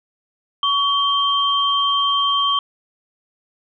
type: tone pair together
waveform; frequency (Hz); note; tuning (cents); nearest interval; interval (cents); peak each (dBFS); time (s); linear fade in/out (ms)
sine; 1125 / 3155; C#6 / G7; +25 / +10; octave + tritone; 1785; -18; 0.63-2.59; 2
effects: none